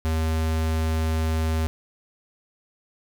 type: tone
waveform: square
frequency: 79.9 Hz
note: D#2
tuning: 47 cents sharp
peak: -22 dBFS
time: 0.05-1.67 s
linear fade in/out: 0 ms
effects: none